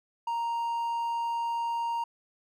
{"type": "tone", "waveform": "triangle", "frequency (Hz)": 932.3, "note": "A#5", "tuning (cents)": 0, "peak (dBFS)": -26, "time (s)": [0.27, 2.04], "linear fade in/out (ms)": 5, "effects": []}